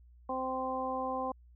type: harmonic tone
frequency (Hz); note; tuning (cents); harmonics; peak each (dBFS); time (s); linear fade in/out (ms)
260; C4; -11; 1 / 2 / 3 / 4; -40 / -37 / -37 / -37; 0.29-1.32; 5
effects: added 60 Hz sine -55 dBFS peak until 1.55 s